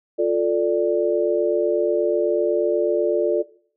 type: chord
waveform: sine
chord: D minor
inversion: first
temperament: just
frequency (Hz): 352.4 / 440.5 / 587.3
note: F4 / A4 / D5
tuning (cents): +16 / +2 / 0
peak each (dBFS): -21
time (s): 0.18-3.43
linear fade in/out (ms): 20
effects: noise-tail reverb RT60 0.5 s tail -18 dB re dry